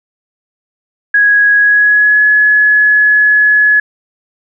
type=tone with pitch glide; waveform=sine; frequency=1661.2 to 1697.1 Hz; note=G#6 to G#6; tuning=0 to +37 cents; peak=-5 dBFS; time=1.14-3.8 s; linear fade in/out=5 ms; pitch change=+37 cents; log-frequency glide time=1.56-2.23 s; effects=none

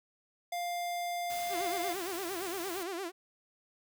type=tone; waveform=square; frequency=700 Hz; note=F5; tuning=4 cents sharp; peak=-34 dBFS; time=0.52-1.93 s; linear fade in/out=5 ms
type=noise; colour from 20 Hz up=white; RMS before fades=-44 dBFS; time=1.3-2.83 s; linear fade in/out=0 ms
type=tone with vibrato; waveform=sawtooth; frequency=363.9 Hz; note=F#4; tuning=29 cents flat; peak=-32 dBFS; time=1.49-3.12 s; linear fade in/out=50 ms; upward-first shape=sine; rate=8.7 Hz; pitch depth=160 cents each way
effects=none

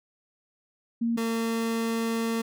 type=tone pair in turn; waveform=sine / 30% pulse; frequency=232.2 / 227.8 Hz; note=A#3 / A#3; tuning=-7 / -40 cents; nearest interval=unison; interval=33 cents; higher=first; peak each=-23 dBFS; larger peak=neither; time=1.01-1.17 / 1.17-2.42 s; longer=second; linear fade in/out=10 ms; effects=none

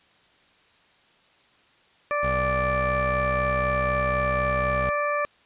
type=harmonic tone; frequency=586 Hz; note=D5; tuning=4 cents flat; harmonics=1 / 2 / 3 / 4; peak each=-26 / -26 / -31 / -33 dBFS; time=2.11-5.25 s; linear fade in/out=0 ms
type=tone; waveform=20% pulse; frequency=64 Hz; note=C2; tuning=38 cents flat; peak=-23 dBFS; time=2.23-4.9 s; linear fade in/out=5 ms
effects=white hiss -59 dBFS RMS until 5.45 s + resampled to 8000 Hz

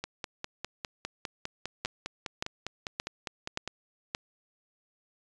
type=two click trains; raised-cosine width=0.2 ms; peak=-13 / -17 dBFS; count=5 / 19; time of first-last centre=1.85-4.149 / 0.04-3.676 s; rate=1.74 / 4.95 Hz; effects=resampled to 22050 Hz

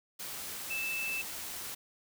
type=tone in noise; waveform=sine; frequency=2637 Hz; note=E7; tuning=in tune; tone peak=-33 dBFS; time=0.7-1.22 s; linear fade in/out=10 ms; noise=white; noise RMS=-41 dBFS; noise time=0.19-1.75 s; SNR=+5 dB; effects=none

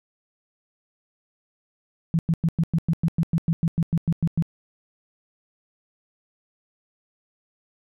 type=tone bursts; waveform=sine; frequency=164.81 Hz; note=E3; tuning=in tune; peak=-17 dBFS; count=16; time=2.14-4.424 s; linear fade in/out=0 ms; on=49 ms; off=100 ms; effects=none

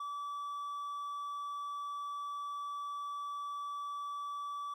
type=tone; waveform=triangle; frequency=1153 Hz; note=D6; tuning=32 cents flat; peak=-36 dBFS; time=0-4.74 s; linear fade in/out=5 ms; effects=none

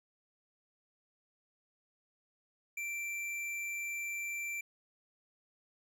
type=tone with tanh clipping; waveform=triangle; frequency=2349 Hz; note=D7; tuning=in tune; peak=-38 dBFS; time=2.77-4.61 s; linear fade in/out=5 ms; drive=18 dB; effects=none

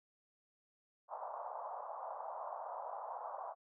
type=band-pass noise; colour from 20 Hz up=pink; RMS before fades=-45 dBFS; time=1.08-3.55 s; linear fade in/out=50 ms; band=610 to 1100 Hz; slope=48 dB/octave; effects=none

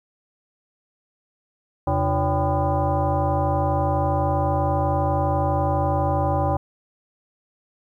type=tone with frequency modulation; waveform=sine; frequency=351.6 Hz; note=F4; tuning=12 cents sharp; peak=-18 dBFS; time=1.87-6.57 s; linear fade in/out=5 ms; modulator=217 Hz; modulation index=2.8; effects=10-bit

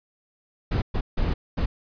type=noise bursts at uneven times; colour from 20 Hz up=brown; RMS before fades=-23 dBFS; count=4; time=0.71-0.82 / 0.94-1.01 / 1.17-1.34 / 1.57-1.66 s; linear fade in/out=10 ms; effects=resampled to 11025 Hz

